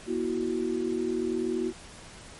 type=chord; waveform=sine; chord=B suspended fourth; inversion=none; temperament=equal with one note detuned; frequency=240.7 / 329.6 / 370 Hz; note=B3 / E4 / F#4; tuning=-44 / 0 / 0 cents; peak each=-32 / -31 / -29 dBFS; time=0.06-1.73 s; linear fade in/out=50 ms; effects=pink hiss -47 dBFS RMS until 2.39 s + MP3 48 kbps